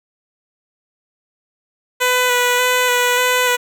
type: tone with vibrato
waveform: 10% pulse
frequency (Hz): 496.1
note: B4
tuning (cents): +8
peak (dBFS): -5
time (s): 2-3.57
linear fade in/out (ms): 20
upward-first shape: square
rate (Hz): 1.7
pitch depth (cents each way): 15
effects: none